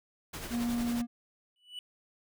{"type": "noise with tremolo", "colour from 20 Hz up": "pink", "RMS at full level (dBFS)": -39, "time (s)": [0.33, 1.02], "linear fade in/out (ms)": 10, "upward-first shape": "sine", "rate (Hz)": 11, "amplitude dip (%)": 45}
{"type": "tone", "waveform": "triangle", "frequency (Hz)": 237.5, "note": "A#3", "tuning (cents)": 33, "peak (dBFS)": -27, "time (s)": [0.5, 1.07], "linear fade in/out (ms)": 50}
{"type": "tone with exponential growth", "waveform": "triangle", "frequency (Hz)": 2960, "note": "F#7", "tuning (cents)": 0, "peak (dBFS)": -34, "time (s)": [1.56, 1.79], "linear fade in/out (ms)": 1, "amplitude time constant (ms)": 48}
{"effects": []}